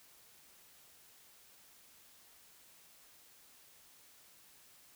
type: silence
effects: white hiss -62 dBFS RMS until 4.95 s